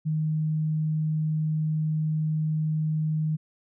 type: tone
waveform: sine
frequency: 155.56 Hz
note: D#3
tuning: in tune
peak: -23 dBFS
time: 0.05-3.37 s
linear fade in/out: 20 ms
effects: none